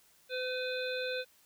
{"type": "harmonic tone with a mistuned harmonic", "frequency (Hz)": 508, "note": "B4", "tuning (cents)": 49, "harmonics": [1, 3, 5, 7, 8], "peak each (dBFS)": [-35, -40, -42, -43, -44], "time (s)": [0.29, 1.25], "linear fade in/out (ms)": 50, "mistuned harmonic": 5, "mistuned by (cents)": -25, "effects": ["white hiss -65 dBFS RMS until 1.45 s"]}